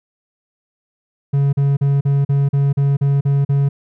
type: tone bursts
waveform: triangle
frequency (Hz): 140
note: C#3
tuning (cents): +18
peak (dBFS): -10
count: 10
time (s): 1.33-3.69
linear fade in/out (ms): 10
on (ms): 200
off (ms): 40
effects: none